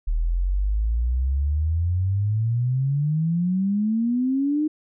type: exponential sweep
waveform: sine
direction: up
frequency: 38.25 to 310.8 Hz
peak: -19 dBFS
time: 0.07-4.68 s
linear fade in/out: 10 ms
effects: none